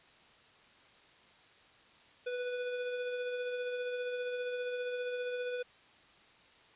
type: tone with tremolo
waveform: square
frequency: 493.9 Hz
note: B4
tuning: in tune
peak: -34 dBFS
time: 2.26-5.63 s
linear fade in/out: 10 ms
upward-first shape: triangle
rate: 15 Hz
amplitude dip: 35%
effects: white hiss -61 dBFS RMS until 6.75 s + resampled to 8000 Hz